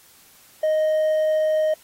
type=tone with hard clipping; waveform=sine; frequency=622.3 Hz; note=D#5; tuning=in tune; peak=-18 dBFS; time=0.63-1.74 s; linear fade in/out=5 ms; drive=2 dB; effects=white hiss -52 dBFS RMS until 1.83 s + AAC 48 kbps

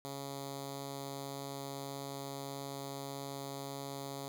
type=tone with notch filter; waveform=5% pulse; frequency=138.59 Hz; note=C#3; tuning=in tune; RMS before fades=-43 dBFS; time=0.05-4.28 s; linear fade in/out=0 ms; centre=1600 Hz; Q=0.74; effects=none

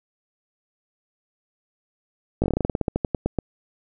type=slowing click train; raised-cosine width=2 ms; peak=-8 dBFS; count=18; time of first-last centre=2.42-3.387 s; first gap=18 ms; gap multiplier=1.13; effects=none

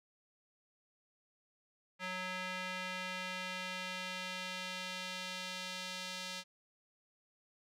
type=tone with band-pass filter sweep; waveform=square; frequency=184.3 Hz; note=F#3; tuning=7 cents flat; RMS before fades=-42 dBFS; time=1.99-6.44 s; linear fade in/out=50 ms; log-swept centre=2100 to 4100 Hz; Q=1.2; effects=none

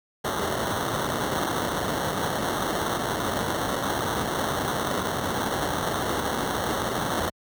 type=noise with sample-and-hold; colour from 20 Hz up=violet; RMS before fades=-27 dBFS; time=0.24-7.3 s; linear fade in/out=10 ms; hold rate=2450 Hz; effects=high-pass 60 Hz 12 dB/octave

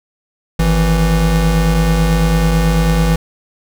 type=tone pair together; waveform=square; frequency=52 / 165.1 Hz; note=G#1 / E3; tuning=+3 / +3 cents; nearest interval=octave + minor sixth; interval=2000 cents; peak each=-14 dBFS; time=0.59-3.16 s; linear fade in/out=5 ms; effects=none

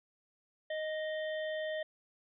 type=harmonic tone with a mistuned harmonic; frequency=622.3 Hz; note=D#5; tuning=in tune; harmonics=1 / 3 / 5 / 6; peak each=-35 / -42 / -49 / -52 dBFS; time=0.7-1.83 s; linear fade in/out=5 ms; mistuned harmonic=6; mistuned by=-100 cents; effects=none

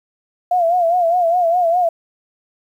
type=tone with vibrato; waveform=sine; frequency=694 Hz; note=F5; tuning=11 cents flat; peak=-12 dBFS; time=0.51-1.89 s; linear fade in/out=5 ms; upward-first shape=sine; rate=4.9 Hz; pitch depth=90 cents each way; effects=8-bit

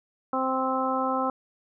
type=harmonic tone; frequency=261.6 Hz; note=C4; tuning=in tune; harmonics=1 / 2 / 3 / 4 / 5; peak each=-30 / -30 / -30 / -30 / -30 dBFS; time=0.33-1.3 s; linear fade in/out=2 ms; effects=none

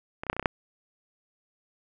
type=clicks; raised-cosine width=0.5 ms; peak=-19 / -25 / -6 / -19 / -20 / -9 / -25 / -6 dBFS; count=8; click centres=0.235 / 0.267 / 0.299 / 0.33 / 0.366 / 0.396 / 0.427 / 0.458 s; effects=none

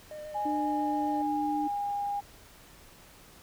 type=tone with vibrato; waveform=triangle; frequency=607 Hz; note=D#5; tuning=43 cents flat; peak=-37 dBFS; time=0.11-1.22 s; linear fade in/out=2 ms; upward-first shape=square; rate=7.3 Hz; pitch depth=12 cents each way
type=tone with pitch glide; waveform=sine; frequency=830.6 to 811.6 Hz; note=G#5 to G#5; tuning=0 to -40 cents; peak=-29 dBFS; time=0.34-2.21 s; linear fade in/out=20 ms; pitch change=-40 cents; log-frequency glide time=0.64-1.91 s
type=tone; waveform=sine; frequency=299.9 Hz; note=D4; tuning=36 cents sharp; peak=-30 dBFS; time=0.45-1.68 s; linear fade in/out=10 ms
effects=pink hiss -54 dBFS RMS until 3.42 s

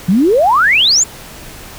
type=exponential sweep; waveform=sine; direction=up; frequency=167.7 to 7459 Hz; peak=-7 dBFS; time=0.08-1.04 s; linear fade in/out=10 ms; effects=pink hiss -33 dBFS RMS until 1.78 s

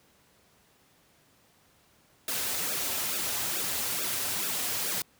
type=noise with flanger; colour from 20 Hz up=white; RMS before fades=-31 dBFS; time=2.28-5.02 s; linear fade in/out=2 ms; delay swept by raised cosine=0.95 to 6.45 ms; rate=2.3 Hz; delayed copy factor=-0.75; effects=pink hiss -63 dBFS RMS until 5.19 s + high-pass 80 Hz 12 dB/octave

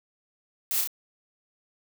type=noise with echo; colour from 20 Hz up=blue; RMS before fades=-28 dBFS; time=0.71-0.81 s; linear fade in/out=0 ms; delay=32 ms; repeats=2; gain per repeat=-2 dB; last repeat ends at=0.874 s; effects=none

